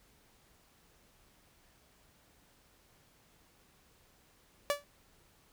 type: tone with exponential decay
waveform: sawtooth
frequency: 577 Hz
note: D5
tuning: 31 cents flat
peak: -21 dBFS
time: 4.7-4.84 s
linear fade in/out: 0 ms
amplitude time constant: 30 ms
effects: pink hiss -66 dBFS RMS until 5.52 s